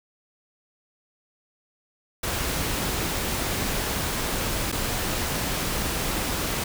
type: noise with dropouts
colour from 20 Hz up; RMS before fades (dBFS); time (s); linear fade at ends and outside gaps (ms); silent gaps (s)
pink; -27; 2.23-6.64; 5; 4.718-4.724
effects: none